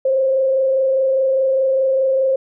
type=tone with frequency modulation; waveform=sine; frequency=531 Hz; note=C5; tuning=25 cents sharp; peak=-13 dBFS; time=0.05-2.36 s; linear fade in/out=5 ms; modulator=24.9 Hz; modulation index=0.37; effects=none